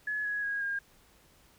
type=tone with pitch steps; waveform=sine; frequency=1700 / 1671.8 / 1644 / 1616.7 Hz; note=G#6 / G#6 / G#6 / G#6; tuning=+40 / +11 / -18 / -47 cents; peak=-30 dBFS; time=0.07-0.79 s; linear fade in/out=5 ms; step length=180 ms; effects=pink hiss -62 dBFS RMS until 1.58 s